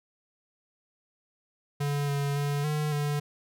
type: tone with pitch steps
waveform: square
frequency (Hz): 143.7 / 141.9 / 143.7 / 151 / 146.2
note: D3 / C#3 / D3 / D3 / D3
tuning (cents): -37 / +41 / -37 / +48 / -7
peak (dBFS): -27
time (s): 1.8-3.2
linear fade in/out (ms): 10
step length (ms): 280
effects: none